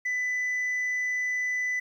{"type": "tone", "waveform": "sine", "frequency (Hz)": 1996, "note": "B6", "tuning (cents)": 18, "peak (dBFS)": -23, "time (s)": [0.05, 1.8], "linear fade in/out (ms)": 10, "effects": ["tanh soft clip ceiling -25 dBFS", "10-bit"]}